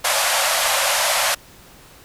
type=band-pass noise; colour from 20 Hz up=pink; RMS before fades=-19 dBFS; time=0.04-1.35 s; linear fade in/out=10 ms; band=540 to 13000 Hz; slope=96 dB/octave; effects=pink hiss -46 dBFS RMS until 2.04 s